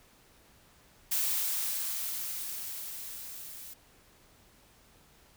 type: noise with level ramp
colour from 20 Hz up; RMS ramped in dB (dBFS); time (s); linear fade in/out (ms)
blue; -29 to -46; 1.11-3.74; 10
effects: pink hiss -61 dBFS RMS until 5.36 s